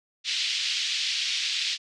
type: band-pass noise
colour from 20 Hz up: pink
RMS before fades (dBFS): -28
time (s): 0.24-1.78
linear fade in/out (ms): 50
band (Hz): 2700 to 5100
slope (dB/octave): 24
effects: resampled to 22050 Hz